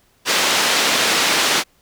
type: band-pass noise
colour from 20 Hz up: white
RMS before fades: -17 dBFS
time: 0.25-1.64 s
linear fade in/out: 50 ms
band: 240 to 4700 Hz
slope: 12 dB/octave
effects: pink hiss -58 dBFS RMS until 1.81 s